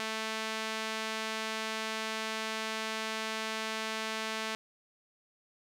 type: tone with band-pass filter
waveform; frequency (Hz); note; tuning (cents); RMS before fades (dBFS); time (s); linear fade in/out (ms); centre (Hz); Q
sawtooth; 220; A3; 0; -36; 0-4.55; 0; 2800; 0.62
effects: none